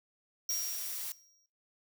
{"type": "tone with exponential decay", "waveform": "square", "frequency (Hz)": 5650, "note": "F8", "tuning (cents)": 19, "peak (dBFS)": -31, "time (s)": [0.49, 1.46], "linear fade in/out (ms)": 2, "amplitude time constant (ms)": 210}
{"type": "noise", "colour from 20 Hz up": "blue", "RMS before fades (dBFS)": -39, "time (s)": [0.5, 1.12], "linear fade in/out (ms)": 0}
{"effects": ["noise-tail reverb RT60 0.5 s tail -22 dB re dry"]}